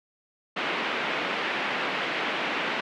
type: band-pass noise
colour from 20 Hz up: white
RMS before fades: -29 dBFS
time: 0.56-2.81 s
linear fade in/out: 10 ms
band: 190 to 2800 Hz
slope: 24 dB/octave
effects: none